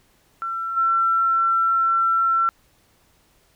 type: tone with level steps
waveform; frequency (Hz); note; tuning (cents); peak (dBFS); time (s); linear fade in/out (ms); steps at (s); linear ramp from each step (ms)
sine; 1349; E6; +40; -24 / -16; 0.42-2.49; 0; 0.76; 20
effects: pink hiss -60 dBFS RMS until 3.55 s